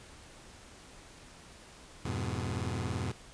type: chord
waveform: sawtooth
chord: F diminished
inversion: none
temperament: just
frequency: 87.31 / 104.77 / 125.72 Hz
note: F2 / Ab2 / Cb3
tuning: 0 / +16 / +31 cents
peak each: -33 dBFS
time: 2.05-3.12 s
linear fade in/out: 5 ms
effects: pink hiss -53 dBFS RMS until 3.33 s + resampled to 22050 Hz